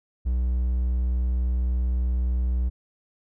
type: tone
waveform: triangle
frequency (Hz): 61.74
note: B1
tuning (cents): 0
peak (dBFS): -19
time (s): 0.25-2.7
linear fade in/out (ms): 20
effects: none